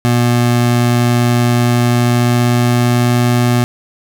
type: tone with pitch glide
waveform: 25% pulse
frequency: 120.7 to 121.47 Hz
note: B2 to B2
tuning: -39 to -28 cents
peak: -6 dBFS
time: 0.05-3.64 s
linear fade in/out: 0 ms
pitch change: +11 cents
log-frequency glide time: 1.61-3.16 s
effects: none